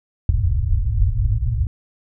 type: low-pass noise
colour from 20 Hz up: white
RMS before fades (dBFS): -18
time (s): 0.29-1.67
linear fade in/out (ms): 2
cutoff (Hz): 120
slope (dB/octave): 96
effects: none